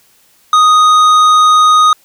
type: tone with tanh clipping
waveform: sine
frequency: 1244.5 Hz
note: D#6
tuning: in tune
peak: -6 dBFS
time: 0.53-1.93 s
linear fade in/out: 2 ms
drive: 11 dB
effects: white hiss -50 dBFS RMS until 2.04 s